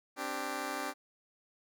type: chord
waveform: 10% pulse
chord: C suspended second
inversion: none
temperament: just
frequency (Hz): 261.6 / 294.3 / 392.4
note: C4 / D4 / G4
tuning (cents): 0 / +4 / +2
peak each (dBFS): -33 / -31 / -34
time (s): 0.16-0.94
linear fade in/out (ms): 50
effects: none